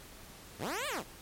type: linear two-way sweep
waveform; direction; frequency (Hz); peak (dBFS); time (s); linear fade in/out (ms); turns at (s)
10% pulse; up then down; 41.2 to 622.3 to 74.4; -26; 0.58-1.04; 50; 0.87
effects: pink hiss -52 dBFS RMS until 1.21 s + MP3 64 kbps